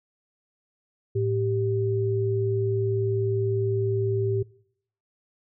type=tone pair together; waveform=sine; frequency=110 / 390.9 Hz; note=A2 / G4; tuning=0 / -5 cents; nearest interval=octave + minor seventh; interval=2195 cents; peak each=-24 / -25 dBFS; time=1.15-4.43 s; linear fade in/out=10 ms; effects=noise-tail reverb RT60 0.7 s tail -23 dB re dry